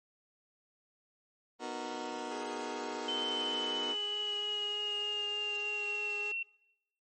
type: chord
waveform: 20% pulse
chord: B major seventh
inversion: none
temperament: just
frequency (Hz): 246.9 / 308.7 / 370.4 / 463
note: B3 / D#4 / F#4 / A#4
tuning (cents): 0 / -14 / +2 / -12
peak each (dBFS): -39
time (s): 1.59-3.96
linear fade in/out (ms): 50
type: tone with vibrato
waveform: sawtooth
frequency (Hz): 415.3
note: G#4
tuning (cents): 0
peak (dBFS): -39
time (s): 2.31-6.32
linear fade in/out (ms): 5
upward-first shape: sine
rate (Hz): 3.3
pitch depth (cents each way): 9
type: tone with pitch glide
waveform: sine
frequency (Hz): 3070 to 2719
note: G7 to F7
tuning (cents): -37 to -47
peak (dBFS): -33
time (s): 3.08-6.43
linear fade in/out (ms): 5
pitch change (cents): -210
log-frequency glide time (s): 3.25-6.09
type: noise with exponential decay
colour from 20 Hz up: violet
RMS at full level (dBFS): -41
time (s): 5.55-5.84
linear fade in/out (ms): 0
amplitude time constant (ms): 62
effects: noise-tail reverb RT60 0.9 s tail -24 dB re dry + MP3 32 kbps